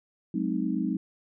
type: chord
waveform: sine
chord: Ab dominant seventh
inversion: third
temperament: equal with one note detuned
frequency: 185 / 212.6 / 261.6 / 311.1 Hz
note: Gb3 / Ab3 / C4 / Eb4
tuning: 0 / +41 / 0 / 0 cents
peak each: -31 dBFS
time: 0.34-0.97 s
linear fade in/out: 5 ms
effects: none